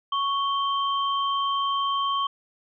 sine tone pair together, 1108.7 / 3136 Hz, C#6 / G7, 0 / 0 cents, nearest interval octave + tritone, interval 1800 cents, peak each -23 / -30 dBFS, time 0.12-2.27 s, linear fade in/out 5 ms, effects none

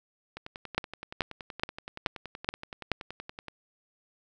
two click trains, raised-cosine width 0.3 ms, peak -9 / -23 dBFS, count 6 / 34, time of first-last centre 0.78-2.917 / 0.37-3.483 s, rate 2.34 / 10.6 Hz, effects none

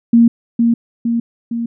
sine tone with echo, 233.1 Hz, A#3, in tune, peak -5 dBFS, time 0.13-0.28 s, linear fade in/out 5 ms, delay 460 ms, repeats 3, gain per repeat -4 dB, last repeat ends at 1.66 s, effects none

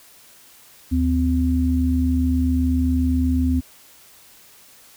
sine tone pair together, 76.26 / 256.5 Hz, D#2 / C4, -34 / -34 cents, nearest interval octave + major sixth, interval 2100 cents, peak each -19 / -19 dBFS, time 0.91-3.61 s, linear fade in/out 20 ms, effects white hiss -49 dBFS RMS until 4.96 s

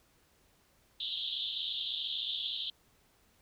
pink band-pass noise, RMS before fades -37 dBFS, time 1-2.7 s, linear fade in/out 2 ms, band 3100 to 3900 Hz, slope 96 dB/octave, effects pink hiss -68 dBFS RMS until 3.41 s

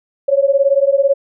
sine beating tone pair, 545 / 563 Hz, C#5 / C#5, -29 / +27 cents, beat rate 18 Hz, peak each -13 dBFS, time 0.28-1.14 s, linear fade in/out 10 ms, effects none

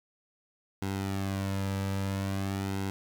sawtooth tone with flanger, 97.5 Hz, G2, 9 cents flat, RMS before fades -32 dBFS, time 0.82-2.9 s, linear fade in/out 0 ms, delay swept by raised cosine 1.7 to 2.8 ms, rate 0.49 Hz, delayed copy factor -0.65, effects none

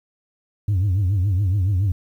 sine tone with vibrato, 96.2 Hz, G2, 32 cents flat, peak -14 dBFS, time 0.68-1.92 s, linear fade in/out 5 ms, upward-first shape triangle, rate 7.1 Hz, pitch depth 180 cents each way, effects tanh soft clip ceiling -15 dBFS + 9-bit

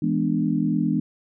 sine chord, E dominant seventh, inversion none, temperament equal with one note detuned, 164.81 / 207.7 / 246.9 / 296.4 Hz, E3 / G#3 / B3 / D4, 0 / 0 / 0 / +16 cents, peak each -25 dBFS, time 0.02-1 s, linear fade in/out 5 ms, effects none

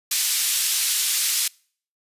white band-pass noise, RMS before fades -22 dBFS, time 0.11-1.48 s, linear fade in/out 5 ms, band 2800 to 12000 Hz, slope 12 dB/octave, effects noise-tail reverb RT60 0.5 s tail -26 dB re dry + resampled to 32000 Hz

